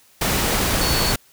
sine tone in noise, 4435 Hz, C#8, in tune, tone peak -24 dBFS, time 0.81-1.12 s, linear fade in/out 5 ms, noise pink, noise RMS -20 dBFS, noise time 0.21-1.16 s, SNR -7 dB, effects white hiss -54 dBFS RMS until 1.32 s

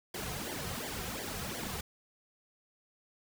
pink noise with flanger, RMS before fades -39 dBFS, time 0.14-1.81 s, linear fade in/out 5 ms, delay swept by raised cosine 0.76 to 3.56 ms, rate 2.8 Hz, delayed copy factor -0.85, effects none

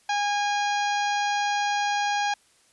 harmonic tone, 819 Hz, G#5, 24 cents flat, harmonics 1 / 2 / 3 / 4 / 5 / 6 / 7 / 8, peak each -24 / -30 / -34 / -36 / -38 / -40 / -41 / -42 dBFS, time 0.09-2.34 s, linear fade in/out 5 ms, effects white hiss -61 dBFS RMS until 2.72 s + resampled to 24000 Hz

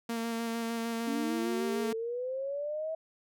sawtooth tone with vibrato, 230 Hz, A#3, 23 cents flat, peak -28 dBFS, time 0.09-1.93 s, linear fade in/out 5 ms, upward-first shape square, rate 6.6 Hz, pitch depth 13 cents each way
sine linear sweep, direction up, 267.9 to 648 Hz, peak -32 dBFS, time 1.07-2.95 s, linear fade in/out 5 ms
effects none

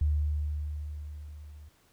sine tone with level ramp, 74.6 Hz, D2, 28 cents sharp, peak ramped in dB -22 to -46 dBFS, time 0.01-1.69 s, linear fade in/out 5 ms, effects pink hiss -65 dBFS RMS until 1.92 s

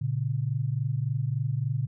sine tone pair together, 116.54 / 140.05 Hz, A#2 / C#3, 0 / +18 cents, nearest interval minor third, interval 318 cents, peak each -28 dBFS, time 0.01-1.87 s, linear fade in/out 10 ms, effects none

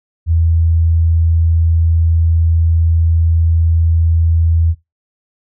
sine tone, 82.41 Hz, E2, in tune, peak -9 dBFS, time 0.26-4.75 s, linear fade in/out 50 ms, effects noise-tail reverb RT60 0.2 s tail -19 dB re dry

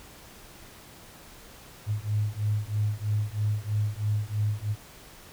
sine beating tone pair, 103.83 / 106.93 Hz, G#2 / A2, 0 / -49 cents, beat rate 3.1 Hz, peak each -28 dBFS, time 1.86-4.76 s, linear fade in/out 50 ms, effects pink hiss -49 dBFS RMS until 5.32 s

